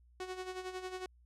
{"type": "tone with tremolo", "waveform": "sawtooth", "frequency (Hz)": 370, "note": "F#4", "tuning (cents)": 0, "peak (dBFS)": -34, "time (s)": [0.2, 1.06], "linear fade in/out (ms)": 2, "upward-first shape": "sine", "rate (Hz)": 11, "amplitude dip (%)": 65, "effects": ["added 60 Hz sine -61 dBFS peak until 1.25 s", "low-pass 8000 Hz 12 dB/octave"]}